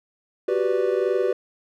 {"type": "chord", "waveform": "triangle", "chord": "G major seventh", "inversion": "third", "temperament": "equal", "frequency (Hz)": [370, 392, 493.9, 587.3], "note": ["F#4", "G4", "B4", "D5"], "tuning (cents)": [0, 0, 0, 0], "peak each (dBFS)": [-23, -22, -22, -27], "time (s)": [0.48, 1.33], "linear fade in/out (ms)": 5, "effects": []}